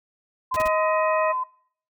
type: tone with vibrato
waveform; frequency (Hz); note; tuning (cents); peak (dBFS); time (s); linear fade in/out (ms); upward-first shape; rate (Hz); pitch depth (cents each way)
sine; 1023; C6; -39; -23; 0.51-1.44; 10; triangle; 7.6; 8
type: noise bursts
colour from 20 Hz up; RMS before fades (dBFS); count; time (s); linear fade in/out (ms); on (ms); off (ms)
pink; -33; 3; 0.54-0.678; 2; 24; 33
type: harmonic tone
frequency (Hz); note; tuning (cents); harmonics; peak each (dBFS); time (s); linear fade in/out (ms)
629; D#5; +19; 1 / 2 / 3 / 4; -22 / -30 / -31 / -32; 0.56-1.33; 20
effects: noise-tail reverb RT60 0.6 s tail -25 dB re dry

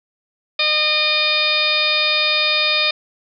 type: harmonic tone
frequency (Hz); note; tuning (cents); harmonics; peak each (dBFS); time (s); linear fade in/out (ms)
610; D#5; -34; 1 / 2 / 3 / 4 / 5 / 6 / 7 / 8; -26 / -27 / -29 / -19 / -30 / -19 / -26 / -23; 0.59-2.91; 5
effects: none

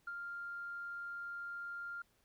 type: tone with ADSR envelope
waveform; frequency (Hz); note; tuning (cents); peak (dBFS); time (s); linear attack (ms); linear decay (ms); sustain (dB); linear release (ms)
sine; 1396.9; F6; 0; -38; 0.07-2.02; 6; 38; -3; 4
effects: tanh soft clip ceiling -34 dBFS + pink hiss -74 dBFS RMS until 2.24 s

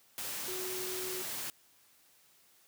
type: tone in noise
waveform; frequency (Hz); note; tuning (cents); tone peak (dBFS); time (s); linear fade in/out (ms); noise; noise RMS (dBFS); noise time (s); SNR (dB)
sine; 370; F#4; 0; -40; 0.48-1.22; 0; white; -39; 0.18-1.5; -4
effects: white hiss -65 dBFS RMS until 2.67 s + high-pass 80 Hz 12 dB/octave

